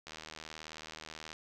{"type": "click train", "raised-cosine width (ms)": 0.2, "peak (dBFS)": -27, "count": 100, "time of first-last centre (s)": [0.07, 1.33], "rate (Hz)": 78.6, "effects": []}